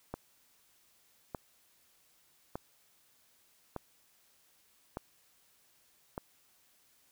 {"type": "click train", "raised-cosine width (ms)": 1, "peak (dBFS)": -23, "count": 6, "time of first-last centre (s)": [0.14, 6.179], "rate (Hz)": 0.828, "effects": ["white hiss -68 dBFS RMS until 7.11 s"]}